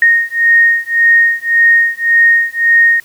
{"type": "beating tone pair", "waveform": "sine", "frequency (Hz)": [1855, 1856.8], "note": ["A#6", "A#6"], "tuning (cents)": [-9, -7], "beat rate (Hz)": 1.8, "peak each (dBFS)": -10, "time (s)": [0.02, 3], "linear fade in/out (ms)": 2, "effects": ["white hiss -44 dBFS RMS until 3.04 s"]}